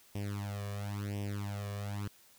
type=tone with flanger; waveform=sawtooth; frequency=101.7 Hz; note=G#2; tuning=36 cents flat; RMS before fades=-38 dBFS; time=0.15-2.08 s; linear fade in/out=5 ms; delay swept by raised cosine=0.35 to 1.75 ms; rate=0.96 Hz; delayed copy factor=+1; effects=white hiss -62 dBFS RMS until 2.38 s